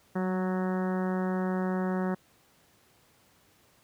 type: harmonic tone with a mistuned harmonic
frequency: 185 Hz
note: F#3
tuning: in tune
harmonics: 1 / 2 / 3 / 4 / 5 / 6 / 7 / 8 / 9 / 10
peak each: -28 / -34 / -38 / -40 / -42 / -44 / -45 / -46 / -47 / -48 dBFS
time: 0.15-2.15 s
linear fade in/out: 10 ms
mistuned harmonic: 1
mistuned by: +19 cents
effects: pink hiss -63 dBFS RMS until 3.83 s + high-pass 80 Hz 12 dB/octave